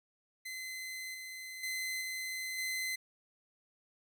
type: tone with level steps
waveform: sawtooth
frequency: 2048 Hz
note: C7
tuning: 38 cents flat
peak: -37 / -40 / -32 / -34 / -31 dBFS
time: 0.45-2.96 s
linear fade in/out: 10 ms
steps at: 1.14 / 1.63 / 2.01 / 2.58 s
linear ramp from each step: 5 ms
effects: none